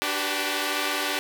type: chord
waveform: 5% pulse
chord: G major seventh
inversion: second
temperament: equal with one note detuned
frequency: 293.7 / 379.1 / 392 / 493.9 Hz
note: D4 / F#4 / G4 / B4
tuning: 0 / +42 / 0 / 0 cents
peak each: -17 / -19 / -22 / -21 dBFS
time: 0.02-1.19 s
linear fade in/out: 0 ms
effects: none